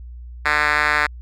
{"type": "tone with band-pass filter", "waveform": "5% pulse", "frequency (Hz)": 149.5, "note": "D3", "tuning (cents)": 31, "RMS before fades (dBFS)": -18, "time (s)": [0.45, 1.07], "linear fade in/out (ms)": 10, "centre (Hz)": 1900, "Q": 1.8, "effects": ["added 60 Hz sine -33 dBFS peak until 1.21 s"]}